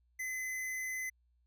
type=tone; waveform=square; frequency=2033 Hz; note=B6; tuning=50 cents sharp; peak=-37 dBFS; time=0.19-1.1 s; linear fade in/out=10 ms; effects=added 60 Hz sine -69 dBFS peak until 1.46 s